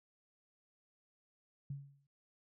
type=tone with exponential decay; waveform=sine; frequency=140 Hz; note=C#3; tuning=18 cents sharp; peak=-37 dBFS; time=1.7-2.07 s; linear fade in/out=5 ms; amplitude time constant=80 ms; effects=none